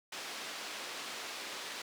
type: band-pass noise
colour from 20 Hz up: white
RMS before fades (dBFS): -43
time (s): 0.12-1.82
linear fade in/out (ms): 5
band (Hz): 280 to 4500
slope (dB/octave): 12
effects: none